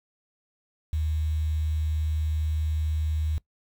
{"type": "tone with quantisation", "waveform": "sine", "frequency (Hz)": 77.78, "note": "D#2", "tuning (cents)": 0, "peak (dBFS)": -24, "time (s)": [0.93, 3.38], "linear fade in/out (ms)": 0, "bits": 8, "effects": ["noise-tail reverb RT60 0.1 s tail -20 dB re dry"]}